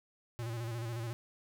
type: tone with vibrato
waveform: square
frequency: 116.4 Hz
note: A#2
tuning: 2 cents flat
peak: -37 dBFS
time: 0.39-1.13 s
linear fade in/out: 0 ms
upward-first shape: square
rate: 14 Hz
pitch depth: 53 cents each way
effects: none